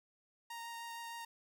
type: tone with vibrato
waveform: sawtooth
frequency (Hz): 930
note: A#5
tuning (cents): -4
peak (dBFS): -40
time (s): 0.5-1.25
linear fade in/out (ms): 5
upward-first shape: triangle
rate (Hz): 6.5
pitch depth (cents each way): 11
effects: none